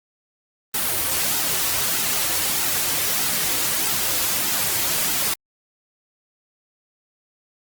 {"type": "noise with flanger", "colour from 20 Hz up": "white", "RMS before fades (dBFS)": -22, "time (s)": [0.74, 5.34], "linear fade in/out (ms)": 5, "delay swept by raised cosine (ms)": [1.7, 4.9], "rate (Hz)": 1.6, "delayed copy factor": -0.55, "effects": ["Opus 32 kbps"]}